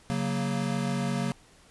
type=chord; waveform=square; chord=F# major; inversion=second; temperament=equal; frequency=138.59 / 185 / 233.1 Hz; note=C#3 / F#3 / A#3; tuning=0 / 0 / 0 cents; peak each=-32 dBFS; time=0.1-1.32 s; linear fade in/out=0 ms; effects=pink hiss -57 dBFS RMS until 1.7 s + resampled to 24000 Hz